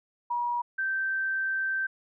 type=tone pair in turn; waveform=sine; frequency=960 / 1557.9 Hz; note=B5 / G6; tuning=-49 / -11 cents; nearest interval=minor sixth; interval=838 cents; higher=second; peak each=-26 dBFS; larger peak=neither; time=0.3-0.62 / 0.78-1.87 s; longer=second; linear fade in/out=10 ms; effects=none